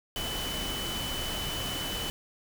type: tone in noise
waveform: sine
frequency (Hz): 3003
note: F#7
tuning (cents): +25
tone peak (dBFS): -35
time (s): 0.16-2.1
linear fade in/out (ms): 0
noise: pink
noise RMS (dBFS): -35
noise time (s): 0.16-2.1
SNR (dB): -3
effects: none